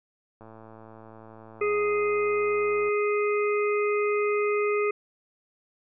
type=click train; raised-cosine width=1 ms; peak=-33 dBFS; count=276; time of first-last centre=0.41-2.887 s; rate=111 Hz
type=harmonic tone; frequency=415.3 Hz; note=G#4; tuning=in tune; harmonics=1 / 3 / 5 / 6; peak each=-23 / -31 / -34 / -35 dBFS; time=1.61-4.91 s; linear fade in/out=5 ms
effects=none